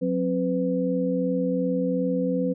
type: tone cluster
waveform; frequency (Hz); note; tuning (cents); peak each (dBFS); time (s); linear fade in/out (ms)
sine; 182.6 / 265.3 / 501; F#3 / C4 / B4; -23 / +24 / +25; -26; 0.01-2.54; 20
effects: none